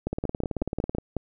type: two click trains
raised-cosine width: 2 ms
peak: -13 / -15 dBFS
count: 7 / 16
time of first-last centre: 0.07-1.167 / 0.13-0.95 s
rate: 5.47 / 18.3 Hz
effects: none